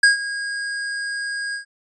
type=tone with ADSR envelope; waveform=square; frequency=1633 Hz; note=G#6; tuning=30 cents flat; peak=-9 dBFS; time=0.03-1.65 s; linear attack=5 ms; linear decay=130 ms; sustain=-16 dB; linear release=110 ms; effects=resampled to 22050 Hz